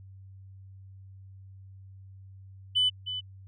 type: tone with echo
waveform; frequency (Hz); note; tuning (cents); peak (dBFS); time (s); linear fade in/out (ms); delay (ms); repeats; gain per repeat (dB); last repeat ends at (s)
sine; 3000; F#7; +23; -20; 2.75-2.9; 20; 310; 1; -11; 3.21
effects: tanh soft clip ceiling -17 dBFS + added 96 Hz sine -46 dBFS peak until 3.47 s